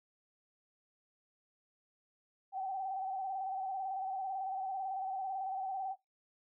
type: tone with vibrato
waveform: sine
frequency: 767 Hz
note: G5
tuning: 38 cents flat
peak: -35 dBFS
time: 2.52-5.96 s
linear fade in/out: 50 ms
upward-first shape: square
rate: 18 Hz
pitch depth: 37 cents each way
effects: noise-tail reverb RT60 0.2 s tail -21 dB re dry